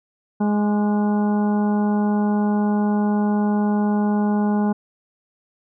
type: harmonic tone with a mistuned harmonic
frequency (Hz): 208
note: G#3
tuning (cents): +3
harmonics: 1 / 2 / 3 / 4 / 5 / 6 / 7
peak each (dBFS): -17 / -28 / -33 / -28 / -36 / -44 / -39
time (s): 0.4-4.73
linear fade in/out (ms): 10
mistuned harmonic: 6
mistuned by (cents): -70
effects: none